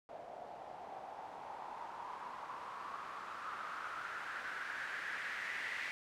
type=noise with low-pass filter sweep; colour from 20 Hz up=blue; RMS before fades=-45 dBFS; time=0.09-5.91 s; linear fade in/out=0 ms; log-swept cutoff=660 to 2000 Hz; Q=4.9; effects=none